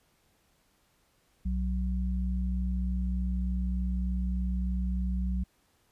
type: tone pair together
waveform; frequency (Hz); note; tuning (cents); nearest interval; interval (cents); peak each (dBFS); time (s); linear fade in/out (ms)
sine; 61.74 / 185; B1 / F#3; 0 / 0; octave + perfect fifth; 1900; -28 / -33; 1.45-5.44; 10
effects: pink hiss -69 dBFS RMS until 5.91 s + resampled to 32000 Hz